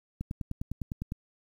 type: click train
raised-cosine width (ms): 5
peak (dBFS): -21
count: 10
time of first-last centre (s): 0.21-1.121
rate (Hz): 9.88
effects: 9-bit